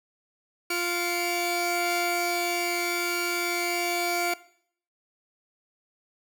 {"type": "tone cluster", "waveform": "sawtooth", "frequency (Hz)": [349.3, 699, 2296], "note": ["F4", "F5", "D7"], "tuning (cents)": [0, 1, -40], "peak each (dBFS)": -26, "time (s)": [0.7, 4.34], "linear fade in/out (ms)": 5, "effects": ["noise-tail reverb RT60 0.6 s tail -18 dB re dry"]}